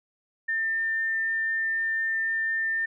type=tone; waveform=sine; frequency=1799 Hz; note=A6; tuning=38 cents sharp; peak=-24 dBFS; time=0.48-2.86 s; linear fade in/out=10 ms; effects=none